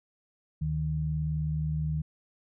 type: tone pair together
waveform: sine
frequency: 75 / 154.04 Hz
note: D2 / D#3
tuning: +37 / -17 cents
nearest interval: octave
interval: 1246 cents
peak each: -33 / -28 dBFS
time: 0.61-2.02 s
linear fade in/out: 10 ms
effects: none